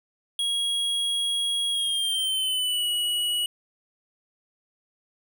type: tone with pitch glide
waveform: square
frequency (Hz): 3300 to 2923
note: G#7 to F#7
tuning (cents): -12 to -22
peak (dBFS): -24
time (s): 0.39-3.46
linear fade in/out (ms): 2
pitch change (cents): -210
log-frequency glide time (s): 1.72-2.87
effects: none